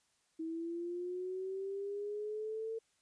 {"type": "linear sweep", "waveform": "sine", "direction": "up", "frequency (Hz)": [320.6, 451.6], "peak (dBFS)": -37, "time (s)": [0.39, 2.79], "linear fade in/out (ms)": 10, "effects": ["white hiss -75 dBFS RMS until 3.01 s", "resampled to 22050 Hz"]}